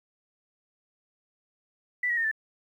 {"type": "tone with pitch steps", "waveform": "sine", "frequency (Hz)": [1975.5, 1901.6, 1830.5, 1762], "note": ["B6", "A#6", "A#6", "A6"], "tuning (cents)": [0, 34, -32, 2], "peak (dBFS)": -24, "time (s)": [2.03, 2.314], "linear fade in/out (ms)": 5, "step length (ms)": 71, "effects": ["10-bit"]}